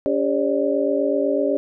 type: tone cluster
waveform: sine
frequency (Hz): 283.4 / 400.4 / 548 / 596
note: C#4 / G4 / C#5 / D5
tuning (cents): +38 / +37 / -20 / +25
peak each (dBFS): -23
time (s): 0.06-1.57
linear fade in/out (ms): 0
effects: none